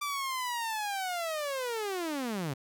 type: linear sweep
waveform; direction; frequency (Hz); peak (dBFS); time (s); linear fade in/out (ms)
sawtooth; down; 1178 to 127.2; -28; 0.01-2.54; 10
effects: none